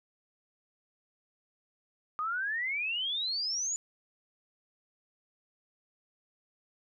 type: exponential sweep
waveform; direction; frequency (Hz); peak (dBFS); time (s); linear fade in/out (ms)
sine; up; 1207 to 7040; -30; 2.19-3.76; 0
effects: none